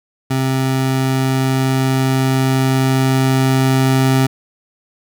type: tone with level ramp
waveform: 25% pulse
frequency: 132.2 Hz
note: C3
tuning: 18 cents sharp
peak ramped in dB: -11 to -7 dBFS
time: 0.3-4.27 s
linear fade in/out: 10 ms
effects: none